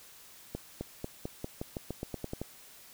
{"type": "accelerating click train", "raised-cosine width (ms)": 2, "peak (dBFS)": -22, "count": 13, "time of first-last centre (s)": [0.55, 2.416], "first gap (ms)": 260, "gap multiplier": 0.9, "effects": ["white hiss -54 dBFS RMS until 2.93 s"]}